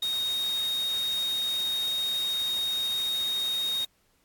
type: tone in noise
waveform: sine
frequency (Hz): 3729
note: A#7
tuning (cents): 0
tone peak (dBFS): -26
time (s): 0.02-3.85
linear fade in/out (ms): 5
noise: white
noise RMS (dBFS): -40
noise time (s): 0.02-3.85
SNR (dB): +11
effects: pink hiss -68 dBFS RMS until 4.24 s + AAC 64 kbps